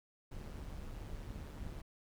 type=noise with amplitude modulation; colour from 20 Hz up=brown; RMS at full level=-43 dBFS; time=0.31-1.82 s; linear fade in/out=10 ms; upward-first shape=sine; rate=147 Hz; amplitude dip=55%; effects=none